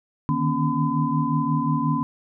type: tone cluster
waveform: sine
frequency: 150.9 / 156.5 / 238.2 / 276.4 / 1012 Hz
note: D3 / D#3 / A#3 / C#4 / B5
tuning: +47 / +10 / +38 / -5 / +42 cents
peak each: -26 dBFS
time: 0.29-2.03 s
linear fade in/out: 0 ms
effects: none